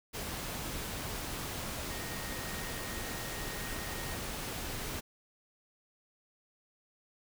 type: tone in noise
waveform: sine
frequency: 1864.7 Hz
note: A#6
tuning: in tune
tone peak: -47 dBFS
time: 1.89-4.17 s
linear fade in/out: 20 ms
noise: pink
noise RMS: -39 dBFS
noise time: 0.13-5.01 s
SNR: -11 dB
effects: none